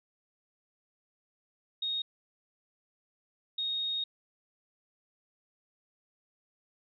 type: tone bursts at uneven times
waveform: sine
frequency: 3729 Hz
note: A#7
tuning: in tune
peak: -30 dBFS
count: 2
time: 1.82-2.02 / 3.58-4.04 s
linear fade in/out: 5 ms
effects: none